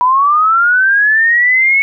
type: linear sweep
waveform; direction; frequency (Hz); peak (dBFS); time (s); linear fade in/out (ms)
sine; up; 976 to 2217; -7; 0.01-1.82; 0
effects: none